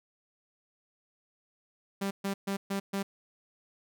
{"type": "tone bursts", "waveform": "sawtooth", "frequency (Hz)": 197, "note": "G3", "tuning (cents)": 9, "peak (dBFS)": -26, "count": 5, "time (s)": [2.01, 3.03], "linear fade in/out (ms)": 10, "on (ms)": 100, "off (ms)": 130, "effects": []}